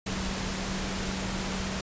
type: tone in noise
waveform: sine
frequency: 190.4 Hz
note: F#3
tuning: 50 cents sharp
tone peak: -34 dBFS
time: 0.06-1.81 s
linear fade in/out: 5 ms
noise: pink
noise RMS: -33 dBFS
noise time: 0.06-1.81 s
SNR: -4 dB
effects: resampled to 16000 Hz